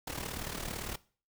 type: noise with amplitude modulation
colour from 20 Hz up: pink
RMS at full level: -36 dBFS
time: 0.07-0.96 s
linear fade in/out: 5 ms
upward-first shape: sine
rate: 37.8 Hz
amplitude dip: 70%
effects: noise-tail reverb RT60 0.4 s tail -20 dB re dry